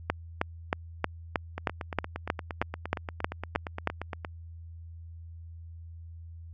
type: two click trains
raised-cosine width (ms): 0.5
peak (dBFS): -10 / -19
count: 13 / 24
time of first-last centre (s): 0.1-3.874 / 1.58-4.248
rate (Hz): 3.18 / 8.62
effects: added 83 Hz sine -42 dBFS peak until 6.53 s